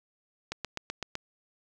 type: click train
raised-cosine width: 0.2 ms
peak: -16 dBFS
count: 6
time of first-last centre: 0.52-1.154 s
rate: 7.89 Hz
effects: none